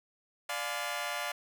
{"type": "chord", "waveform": "15% pulse", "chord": "D diminished seventh", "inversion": "none", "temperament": "just", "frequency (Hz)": [587.3, 704.8, 845.8, 1014.9], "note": ["D5", "F5", "Ab5", "Cb6"], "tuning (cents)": [0, 16, 31, 47], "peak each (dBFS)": [-32, -31, -35, -35], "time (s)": [0.49, 1.32], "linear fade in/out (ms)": 5, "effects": []}